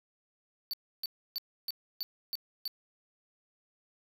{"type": "tone bursts", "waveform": "square", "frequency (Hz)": 4500, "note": "C#8", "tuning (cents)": 25, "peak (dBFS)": -33, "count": 7, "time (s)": [0.71, 2.678], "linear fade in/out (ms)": 0, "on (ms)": 24, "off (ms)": 300, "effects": []}